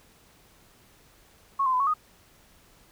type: tone with pitch steps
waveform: sine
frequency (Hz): 1099 / 1037 / 1008 / 1110 / 1242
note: C#6 / C6 / B5 / C#6 / D#6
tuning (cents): -15 / -16 / +35 / +2 / -3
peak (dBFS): -21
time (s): 1.59-1.94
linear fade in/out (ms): 10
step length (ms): 70
effects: pink hiss -58 dBFS RMS until 2.91 s